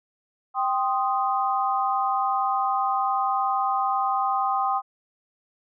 sine chord, C minor, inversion second, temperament equal, 784 / 1046.5 / 1244.5 Hz, G5 / C6 / Eb6, 0 / 0 / 0 cents, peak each -24 / -27 / -26 dBFS, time 0.54-4.82 s, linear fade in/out 50 ms, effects none

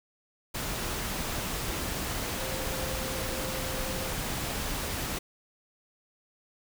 sine tone in noise, 523.3 Hz, C5, in tune, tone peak -39 dBFS, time 2.37-4.12 s, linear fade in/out 10 ms, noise pink, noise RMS -33 dBFS, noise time 0.54-5.19 s, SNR -9 dB, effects none

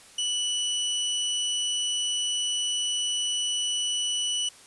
sawtooth tone, 2960 Hz, F#7, in tune, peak -22 dBFS, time 0.18-4.49 s, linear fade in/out 5 ms, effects white hiss -51 dBFS RMS until 4.66 s + resampled to 24000 Hz

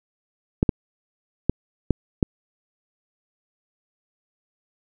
clicks, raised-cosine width 3 ms, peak -4 dBFS, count 5, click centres 0.629 / 0.692 / 1.496 / 1.907 / 2.228 s, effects none

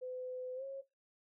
sine tone with pitch glide, 507 to 543.4 Hz, B4 to C#5, +45 to -35 cents, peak -40 dBFS, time 0.01-0.82 s, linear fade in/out 20 ms, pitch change +120 cents, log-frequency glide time 0.55-0.64 s, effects noise-tail reverb RT60 0.2 s tail -19 dB re dry

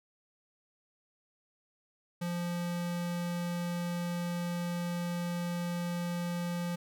square tone, 174 Hz, F3, 6 cents flat, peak -33 dBFS, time 2.21-6.76 s, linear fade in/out 10 ms, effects none

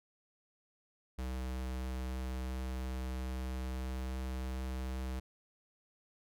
square tone with pitch glide, 64 to 64.48 Hz, C2 to C2, -38 to -25 cents, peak -37 dBFS, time 1.18-5.2 s, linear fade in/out 10 ms, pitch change +13 cents, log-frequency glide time 1.67-4.57 s, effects none

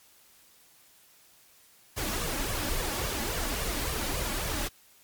pink noise with flanger, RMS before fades -31 dBFS, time 1.96-4.69 s, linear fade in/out 20 ms, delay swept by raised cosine 1.7 to 3.6 ms, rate 3.6 Hz, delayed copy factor +0.6, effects white hiss -59 dBFS RMS until 5.03 s + MP3 96 kbps

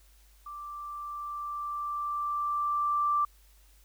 sine tone with level ramp, 1174.7 Hz, D6, in tune, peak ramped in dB -39 to -23 dBFS, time 0.46-3.25 s, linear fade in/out 5 ms, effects added 50 Hz sine -57 dBFS peak until 3.84 s + white hiss -64 dBFS RMS until 3.84 s

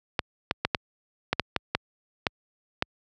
clicks, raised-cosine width 0.3 ms, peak -6 dBFS, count 10, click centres 0.192 / 0.511 / 0.65 / 0.748 / 1.33 / 1.397 / 1.563 / 1.75 / 2.268 / 2.824 s, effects high-pass 60 Hz 12 dB/octave

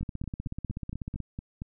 two click trains, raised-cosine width 5 ms, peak -22 / -23 dBFS, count 20 / 8, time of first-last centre 0.03-1.203 / 0.01-1.619 s, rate 16.2 / 4.35 Hz, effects none

